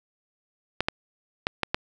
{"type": "clicks", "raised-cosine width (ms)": 0.3, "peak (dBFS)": -7, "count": 5, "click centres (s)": [0.806, 0.885, 1.469, 1.633, 1.745], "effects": []}